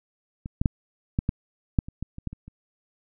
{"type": "clicks", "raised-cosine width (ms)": 5, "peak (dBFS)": [-21, -10, -7, -10, -11, -7, -25, -18, -25, -16, -25, -30], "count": 12, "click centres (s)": [0.459, 0.615, 0.658, 1.189, 1.291, 1.788, 1.885, 2.026, 2.184, 2.273, 2.33, 2.48], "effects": []}